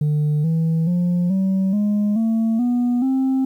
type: tone with pitch steps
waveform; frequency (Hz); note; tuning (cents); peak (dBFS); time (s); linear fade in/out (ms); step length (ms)
sine; 150 / 162.63 / 176.33 / 191.18 / 207.3 / 224.7 / 243.7 / 264.2; D3 / E3 / F3 / G3 / G#3 / A3 / B3 / C4; +37 / -23 / +17 / -43 / -3 / +37 / -23 / +17; -13; 0.01-3.45; 5; 430
effects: tanh soft clip ceiling -15 dBFS + 9-bit